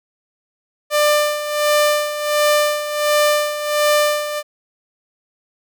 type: tone with tremolo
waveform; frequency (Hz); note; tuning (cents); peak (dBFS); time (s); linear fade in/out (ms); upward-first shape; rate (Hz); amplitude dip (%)
sawtooth; 595; D5; +22; -8; 0.9-4.43; 50; sine; 1.4; 70
effects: none